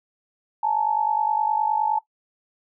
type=tone pair together; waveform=sine; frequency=850.3 / 900 Hz; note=G#5 / A5; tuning=+41 / +39 cents; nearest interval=minor second; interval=98 cents; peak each=-22 dBFS; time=0.63-1.99 s; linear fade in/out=5 ms; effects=noise-tail reverb RT60 0.1 s tail -18 dB re dry